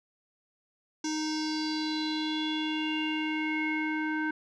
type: tone with low-pass filter sweep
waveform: square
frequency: 310 Hz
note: D#4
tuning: 6 cents flat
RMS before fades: -31 dBFS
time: 1.04-4.31 s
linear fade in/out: 5 ms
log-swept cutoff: 5900 to 1700 Hz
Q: 6.2
effects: none